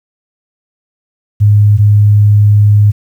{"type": "tone pair in turn", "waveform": "sine", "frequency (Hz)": [103.9, 103.9], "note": ["G#2", "G#2"], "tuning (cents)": [1, 1], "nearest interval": "unison", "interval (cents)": 0, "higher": "neither", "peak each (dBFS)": -3, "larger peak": "neither", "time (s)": [[1.4, 1.78], [1.78, 2.92]], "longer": "second", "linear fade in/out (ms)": 20, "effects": ["7-bit"]}